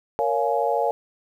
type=chord; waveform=sine; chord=Bb minor seventh; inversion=none; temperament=just; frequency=466.2 / 559.4 / 699.2 / 839.1 Hz; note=Bb4 / Db5 / F5 / Ab5; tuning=0 / +16 / +2 / +18 cents; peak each=-25 dBFS; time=0.19-0.91 s; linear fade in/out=0 ms; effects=9-bit